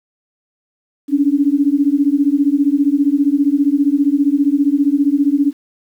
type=beating tone pair; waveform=sine; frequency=277.2 / 292.2 Hz; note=C#4 / D4; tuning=0 / -9 cents; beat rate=15 Hz; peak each=-14 dBFS; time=1.08-5.53 s; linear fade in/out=50 ms; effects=8-bit